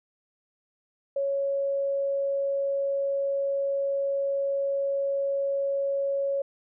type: tone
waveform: sine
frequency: 554.4 Hz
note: C#5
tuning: in tune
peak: -24 dBFS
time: 1.16-6.42 s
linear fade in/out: 5 ms
effects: none